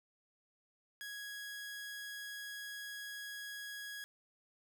sawtooth tone, 1661.2 Hz, G#6, in tune, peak -40 dBFS, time 1.01-4.04 s, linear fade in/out 0 ms, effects none

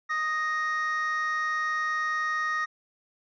triangle tone pair together, 1244.5 / 1864.7 Hz, D#6 / A#6, 0 / 0 cents, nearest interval perfect fifth, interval 700 cents, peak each -26 dBFS, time 0.09-2.66 s, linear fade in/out 20 ms, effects tanh soft clip ceiling -19 dBFS + resampled to 16000 Hz

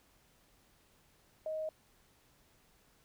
sine tone, 627 Hz, D#5, 13 cents sharp, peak -35 dBFS, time 1.46-1.69 s, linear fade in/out 2 ms, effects pink hiss -68 dBFS RMS until 3.04 s

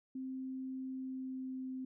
sine tone with pitch glide, 261.6 to 259.5 Hz, C4 to C4, 0 to -14 cents, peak -39 dBFS, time 0.15-1.85 s, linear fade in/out 5 ms, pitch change -14 cents, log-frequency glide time 0.9-1.71 s, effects none

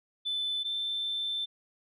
sine tone pair in turn, 3514 / 3547 Hz, A7 / A7, -3 / +13 cents, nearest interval unison, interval 16 cents, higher second, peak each -28 / -29 dBFS, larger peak first, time 0.25-0.64 / 0.64-1.46 s, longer second, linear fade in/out 20 ms, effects tanh soft clip ceiling -25 dBFS

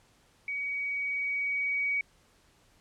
sine tone with level ramp, 2259 Hz, C#7, 32 cents sharp, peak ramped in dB -31 to -26 dBFS, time 0.48-2.01 s, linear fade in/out 2 ms, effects pink hiss -64 dBFS RMS until 2.8 s + low-pass 10000 Hz 12 dB/octave

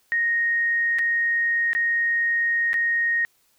sine tone with dropouts, 1864.7 Hz, A#6, in tune, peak -19 dBFS, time 0.12-3.25 s, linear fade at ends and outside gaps 0 ms, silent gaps 0.986-0.991 / 1.732-1.75 / 2.732-2.741 s, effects white hiss -64 dBFS RMS until 3.58 s

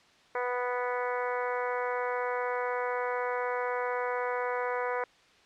harmonic tone, 246.9 Hz, B3, in tune, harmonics 2 / 3 / 4 / 5 / 6 / 7 / 8 / 9, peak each -32 / -38 / -35 / -40 / -39 / -43 / -42 / -45 dBFS, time 0.35-5.04 s, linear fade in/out 2 ms, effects white hiss -60 dBFS RMS until 5.45 s + low-pass 4000 Hz 12 dB/octave

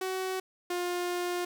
sawtooth tone pair in turn, 375.5 / 354.4 Hz, F#4 / F4, +26 / +25 cents, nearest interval minor second, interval 101 cents, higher first, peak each -27 / -26 dBFS, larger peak second, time 0.01-0.4 / 0.7-1.45 s, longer second, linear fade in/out 5 ms, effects 10-bit

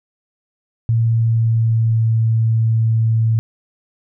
sine tone with pitch glide, 114.5 to 112.53 Hz, A#2 to A2, -31 to +39 cents, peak -12 dBFS, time 0.89-3.39 s, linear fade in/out 0 ms, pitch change -30 cents, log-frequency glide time 1.02-2.17 s, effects none

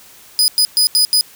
sawtooth tone bursts at uneven times, 4978 Hz, D#8, in tune, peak -7 dBFS, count 5, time 0.39-0.48 / 0.58-0.65 / 0.77-0.87 / 0.95-1.05 / 1.13-1.21 s, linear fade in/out 0 ms, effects white hiss -43 dBFS RMS until 1.35 s

